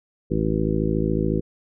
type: harmonic tone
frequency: 53.9 Hz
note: A1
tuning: 35 cents flat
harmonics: 1 / 2 / 3 / 4 / 5 / 6 / 7 / 9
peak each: -28 / -30 / -25 / -27 / -30 / -27 / -27 / -31 dBFS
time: 0.3-1.41 s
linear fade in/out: 20 ms
effects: none